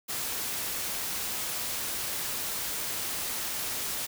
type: noise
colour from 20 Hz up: white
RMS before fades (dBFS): -33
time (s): 0.08-4.07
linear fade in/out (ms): 20
effects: none